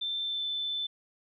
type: tone with pitch glide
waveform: sine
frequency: 3556 to 3525 Hz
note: A7 to A7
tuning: +18 to +2 cents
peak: -30 dBFS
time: 0.01-0.87 s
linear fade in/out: 10 ms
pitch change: -16 cents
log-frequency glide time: 0.23-0.45 s
effects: none